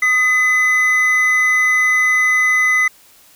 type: tone pair together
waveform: triangle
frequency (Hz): 1244.5 / 2017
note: D#6 / B6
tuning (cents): 0 / +36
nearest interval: minor sixth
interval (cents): 836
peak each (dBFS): -21 / -10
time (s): 0.02-2.88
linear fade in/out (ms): 5
effects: white hiss -48 dBFS RMS until 3.35 s